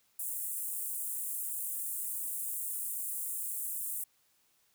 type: high-pass noise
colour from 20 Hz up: pink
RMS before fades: -37 dBFS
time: 0.19-4.04 s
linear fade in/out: 5 ms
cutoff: 8300 Hz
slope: 48 dB/octave
effects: white hiss -71 dBFS RMS until 4.74 s